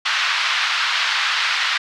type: band-pass noise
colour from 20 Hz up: pink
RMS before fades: -20 dBFS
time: 0.05-1.78 s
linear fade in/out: 10 ms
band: 1200 to 4500 Hz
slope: 24 dB/octave
effects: none